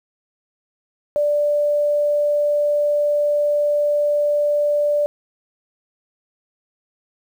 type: tone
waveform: sine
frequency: 587.3 Hz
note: D5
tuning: in tune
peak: -15 dBFS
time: 1.16-5.06 s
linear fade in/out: 0 ms
effects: 8-bit